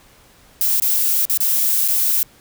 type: noise with dropouts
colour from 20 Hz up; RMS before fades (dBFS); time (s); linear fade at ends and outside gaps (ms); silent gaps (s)
violet; -17; 0.61-2.23; 1; 0.8-0.821 / 1.253-1.297 / 1.375-1.404 / 1.879-1.884
effects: pink hiss -50 dBFS RMS until 2.4 s